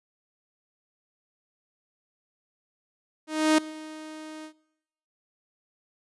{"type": "tone with ADSR envelope", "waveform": "sawtooth", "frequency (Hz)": 311.1, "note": "D#4", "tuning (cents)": 0, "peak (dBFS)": -13, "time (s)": [3.27, 4.53], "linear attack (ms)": 310, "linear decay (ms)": 6, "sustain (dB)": -22, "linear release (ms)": 87, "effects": ["noise-tail reverb RT60 1.0 s tail -23 dB re dry", "resampled to 24000 Hz"]}